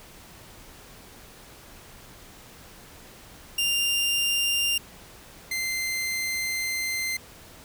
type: tone pair in turn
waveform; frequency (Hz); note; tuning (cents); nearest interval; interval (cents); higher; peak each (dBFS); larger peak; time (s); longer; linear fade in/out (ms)
sawtooth; 2794 / 2080; F7 / C7; 0 / -11; perfect fourth; 511; first; -19 / -23; first; 3.58-4.78 / 5.51-7.17; second; 5
effects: pink hiss -48 dBFS RMS until 7.64 s